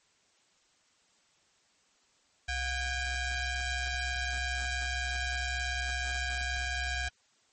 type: ring-modulated tone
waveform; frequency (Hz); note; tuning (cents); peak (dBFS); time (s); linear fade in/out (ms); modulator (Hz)
sawtooth; 784; G5; 0; -24; 2.48-7.09; 10; 849
effects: white hiss -68 dBFS RMS until 7.52 s + MP3 32 kbps